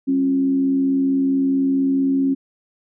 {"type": "tone with frequency modulation", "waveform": "sine", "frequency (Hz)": 270.5, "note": "C#4", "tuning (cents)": -42, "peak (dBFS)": -15, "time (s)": [0.07, 2.35], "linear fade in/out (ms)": 20, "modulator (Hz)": 75.5, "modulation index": 0.35, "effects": []}